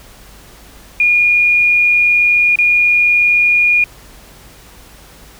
sine tone with dropouts, 2433 Hz, D#7, 39 cents flat, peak -8 dBFS, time 1-3.84 s, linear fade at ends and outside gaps 2 ms, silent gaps 2.557-2.587 s, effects added 50 Hz sine -43 dBFS peak until 5.39 s + pink hiss -41 dBFS RMS until 5.39 s

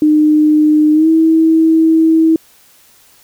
sine tone with pitch glide, 304.4 to 322.3 Hz, D#4 to E4, -38 to -39 cents, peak -6 dBFS, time 0.02-2.36 s, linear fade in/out 2 ms, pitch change +99 cents, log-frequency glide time 0.93-1.08 s, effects white hiss -47 dBFS RMS until 3.23 s

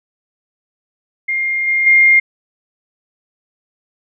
sine tone with level steps, 2119 Hz, C7, 21 cents sharp, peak -15 / -12 / -6 dBFS, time 1.28-2.2 s, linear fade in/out 10 ms, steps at 1.67 / 1.86 s, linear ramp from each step 10 ms, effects none

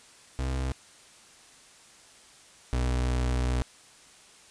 35% pulse tone pair in turn, 65.41 / 62.22 Hz, C2 / B1, 0 / +14 cents, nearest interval minor second, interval 86 cents, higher first, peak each -26 / -23 dBFS, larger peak second, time 0.39-0.72 / 2.73-3.62 s, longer second, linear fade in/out 0 ms, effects white hiss -54 dBFS RMS until 4.5 s + resampled to 22050 Hz

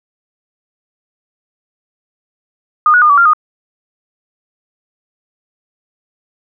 sine tone with pitch steps, 1224 / 1459 / 1215 / 1145 / 1388 / 1235 Hz, D#6 / F#6 / D#6 / D6 / F6 / D#6, -29 / -25 / -42 / -44 / -11 / -13 cents, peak -5 dBFS, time 2.86-3.334 s, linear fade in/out 2 ms, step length 79 ms, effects none

